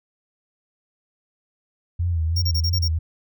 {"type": "tone with vibrato", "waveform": "sine", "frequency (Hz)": 83.6, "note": "E2", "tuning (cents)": 25, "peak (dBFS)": -19, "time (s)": [1.99, 2.99], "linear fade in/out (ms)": 10, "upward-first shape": "sine", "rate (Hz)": 3, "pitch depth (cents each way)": 84}
{"type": "tone bursts", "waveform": "square", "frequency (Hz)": 5550, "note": "F8", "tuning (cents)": -12, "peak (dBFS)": -23, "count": 6, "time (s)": [2.36, 2.882], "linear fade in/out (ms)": 10, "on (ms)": 62, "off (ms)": 30}
{"effects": []}